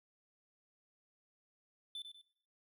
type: tone with echo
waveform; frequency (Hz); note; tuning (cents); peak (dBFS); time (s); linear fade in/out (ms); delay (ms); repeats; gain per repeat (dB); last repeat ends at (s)
triangle; 3520; A7; 0; -40; 1.95-2.02; 2; 97; 2; -7; 2.214
effects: noise-tail reverb RT60 0.8 s tail -22 dB re dry